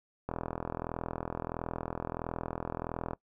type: click train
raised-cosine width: 1 ms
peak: -20 dBFS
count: 119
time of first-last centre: 0.29-3.133 s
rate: 41.5 Hz
effects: noise-tail reverb RT60 0.1 s tail -21 dB re dry